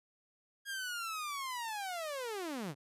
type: linear sweep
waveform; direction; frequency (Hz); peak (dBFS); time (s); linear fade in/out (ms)
sawtooth; down; 1639 to 124.3; -34; 0.65-2.75; 50
effects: resampled to 32000 Hz